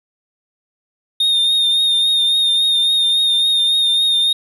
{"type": "tone with vibrato", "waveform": "triangle", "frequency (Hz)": 3669, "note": "A#7", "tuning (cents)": -28, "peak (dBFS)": -11, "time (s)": [1.2, 4.33], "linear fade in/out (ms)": 5, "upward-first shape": "triangle", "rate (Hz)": 3.6, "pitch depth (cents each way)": 36, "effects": []}